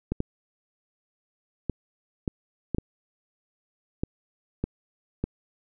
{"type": "clicks", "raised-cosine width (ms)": 3, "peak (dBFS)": -13, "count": 9, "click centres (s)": [0.12, 0.204, 1.697, 2.278, 2.747, 2.784, 4.035, 4.64, 5.24], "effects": []}